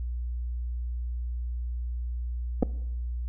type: clicks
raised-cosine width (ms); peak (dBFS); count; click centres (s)
2; -10; 2; 2.626 / 2.63
effects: noise-tail reverb RT60 0.9 s tail -20 dB re dry + added 60 Hz sine -29 dBFS peak until 3.28 s